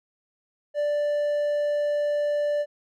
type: tone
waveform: triangle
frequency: 587.3 Hz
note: D5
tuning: in tune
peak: -20 dBFS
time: 0.74-2.66 s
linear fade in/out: 50 ms
effects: none